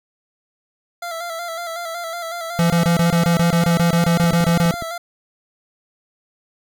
25% pulse tone with vibrato, 676 Hz, E5, 43 cents sharp, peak -22 dBFS, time 1.02-4.98 s, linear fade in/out 5 ms, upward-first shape square, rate 5.4 Hz, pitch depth 44 cents each way
square tone bursts, 170 Hz, F3, 46 cents flat, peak -14 dBFS, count 16, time 2.59-4.71 s, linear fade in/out 0 ms, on 110 ms, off 24 ms
click train, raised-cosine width 3 ms, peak -17 dBFS, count 8, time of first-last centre 4.24-4.823 s, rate 12 Hz
effects none

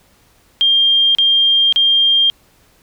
sine tone bursts, 3200 Hz, G7, 35 cents sharp, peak -9 dBFS, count 3, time 0.61-2.3 s, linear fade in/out 0 ms, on 540 ms, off 35 ms, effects pink hiss -53 dBFS RMS until 2.82 s

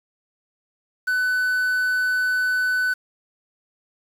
triangle tone with quantisation, 1500 Hz, F#6, 23 cents sharp, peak -17 dBFS, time 1.07-2.94 s, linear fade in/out 10 ms, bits 7, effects none

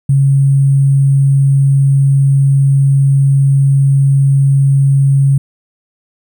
sine tone with sample-and-hold, 137.5 Hz, C#3, 14 cents flat, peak -6 dBFS, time 0.09-5.38 s, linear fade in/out 5 ms, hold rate 8820 Hz, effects none

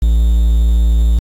triangle tone with quantisation, 56.4 Hz, A1, 44 cents sharp, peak -6 dBFS, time 0.02-1.19 s, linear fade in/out 5 ms, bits 6, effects AAC 64 kbps

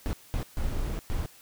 brown noise bursts at uneven times, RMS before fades -29 dBFS, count 4, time 0.06-0.13 / 0.34-0.43 / 0.57-0.99 / 1.1-1.26 s, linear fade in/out 0 ms, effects white hiss -54 dBFS RMS until 1.41 s

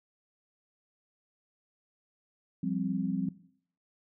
sine chord, F suspended second, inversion none, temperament equal, 174.61 / 196 / 261.6 Hz, F3 / G3 / C4, 0 / 0 / 0 cents, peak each -33 dBFS, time 2.63-3.29 s, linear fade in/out 5 ms, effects noise-tail reverb RT60 0.6 s tail -17 dB re dry

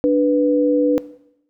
sine tone pair together, 293.7 / 493.9 Hz, D4 / B4, 0 / 0 cents, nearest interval major sixth, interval 900 cents, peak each -15 dBFS, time 0.04-0.98 s, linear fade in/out 0 ms, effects noise-tail reverb RT60 0.8 s tail -18 dB re dry

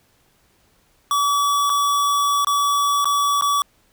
square tone with dropouts, 1143 Hz, D6, 47 cents flat, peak -17 dBFS, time 1.11-3.62 s, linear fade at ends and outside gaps 1 ms, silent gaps 1.696-1.7 / 2.447-2.47 / 3.045-3.055 / 3.411-3.422 s, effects pink hiss -60 dBFS RMS until 3.92 s

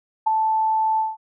sine tone with ADSR envelope, 878 Hz, A5, 4 cents flat, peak -12 dBFS, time 0.26-1.17 s, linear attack 14 ms, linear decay 5 ms, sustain -5 dB, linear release 180 ms, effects none

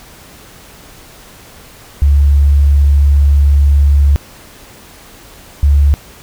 sine tone pair in turn, 71.1 / 71.4 Hz, C#2 / D2, +45 / -48 cents, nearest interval unison, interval 7 cents, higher second, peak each -5 dBFS, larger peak neither, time 2.02-4.16 / 5.63-5.94 s, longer first, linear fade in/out 0 ms, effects pink hiss -38 dBFS RMS until 6.22 s

